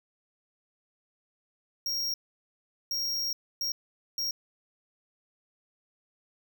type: tone bursts at uneven times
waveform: square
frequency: 5588 Hz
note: F8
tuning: in tune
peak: -29 dBFS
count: 4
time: 1.86-2.14 / 2.91-3.33 / 3.61-3.72 / 4.18-4.31 s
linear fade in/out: 2 ms
effects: none